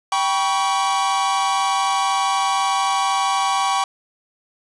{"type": "tone cluster", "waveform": "45% pulse", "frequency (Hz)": [782, 971, 1124], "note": ["G5", "B5", "C#6"], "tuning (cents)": [-4, -30, 24], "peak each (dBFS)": [-21, -24, -21], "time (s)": [0.12, 3.84], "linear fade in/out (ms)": 2, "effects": ["resampled to 22050 Hz", "7-bit"]}